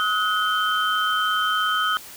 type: tone cluster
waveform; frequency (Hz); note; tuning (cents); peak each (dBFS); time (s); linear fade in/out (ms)
sine; 1270 / 1467 / 3104; D#6 / F#6 / G7; +35 / -15 / -18; -22 / -24 / -26; 0-1.97; 0
effects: white hiss -41 dBFS RMS until 2.16 s